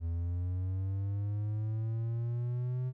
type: linear sweep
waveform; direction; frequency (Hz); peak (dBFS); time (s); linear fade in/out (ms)
triangle; up; 82.41 to 128.4; -29; 0-2.93; 50
effects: none